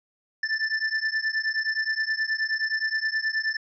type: beating tone pair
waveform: square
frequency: 1760 / 1769.5 Hz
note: A6 / A6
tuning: 0 / +9 cents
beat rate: 9.5 Hz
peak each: -28 dBFS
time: 0.43-3.57 s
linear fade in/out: 5 ms
effects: resampled to 16000 Hz